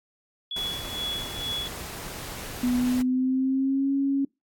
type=tone with tremolo; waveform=sine; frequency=3385 Hz; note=G#7; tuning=32 cents sharp; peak=-27 dBFS; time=0.51-1.68 s; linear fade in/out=2 ms; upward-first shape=sine; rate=2.2 Hz; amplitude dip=70%
type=noise; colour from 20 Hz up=pink; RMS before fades=-37 dBFS; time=0.56-3.02 s; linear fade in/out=5 ms
type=tone with pitch glide; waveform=sine; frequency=246.9 to 275.5 Hz; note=B3 to C#4; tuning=0 to -11 cents; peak=-21 dBFS; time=2.63-4.25 s; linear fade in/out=5 ms; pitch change=+189 cents; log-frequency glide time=2.77-3.92 s
effects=noise-tail reverb RT60 0.2 s tail -24 dB re dry + AAC 64 kbps